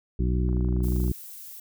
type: harmonic tone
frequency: 61.7 Hz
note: B1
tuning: 1 cent flat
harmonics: 1 / 2 / 3 / 4 / 5 / 6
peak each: -23 / -29 / -30 / -39 / -35 / -36 dBFS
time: 0.19-1.12 s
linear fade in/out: 5 ms
type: click train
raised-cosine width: 1 ms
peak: -33 dBFS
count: 16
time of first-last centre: 0.49-1.081 s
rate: 25.4 Hz
type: noise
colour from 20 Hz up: violet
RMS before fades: -42 dBFS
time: 0.83-1.6 s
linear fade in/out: 5 ms
effects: none